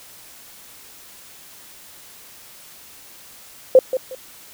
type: tone with echo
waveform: sine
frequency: 518 Hz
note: C5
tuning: 17 cents flat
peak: -5 dBFS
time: 3.75-3.79 s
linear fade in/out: 2 ms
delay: 180 ms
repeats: 2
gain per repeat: -12 dB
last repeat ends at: 4.15 s
effects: white hiss -44 dBFS RMS until 4.53 s